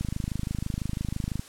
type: click train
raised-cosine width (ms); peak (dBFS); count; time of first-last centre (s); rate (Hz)
5; -17; 37; 0.01-1.395; 26
effects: white hiss -48 dBFS RMS until 1.48 s + low-pass 10000 Hz 12 dB/octave